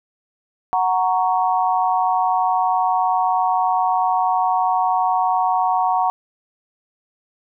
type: chord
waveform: sine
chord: F# major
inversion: none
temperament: equal with one note detuned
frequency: 740 / 932.3 / 1111.9 Hz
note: F#5 / A#5 / C#6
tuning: 0 / 0 / +5 cents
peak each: -18 / -20 / -23 dBFS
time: 0.73-6.1 s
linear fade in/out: 0 ms
effects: none